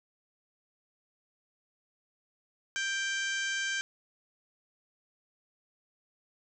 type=harmonic tone with a mistuned harmonic; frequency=782 Hz; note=G5; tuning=4 cents flat; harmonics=2 / 3 / 4 / 5 / 6 / 7 / 8 / 9 / 10; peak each=-32 / -39 / -38 / -48 / -46 / -47 / -41 / -47 / -51 dBFS; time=2.76-3.81 s; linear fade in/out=0 ms; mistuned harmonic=2; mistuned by=+16 cents; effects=none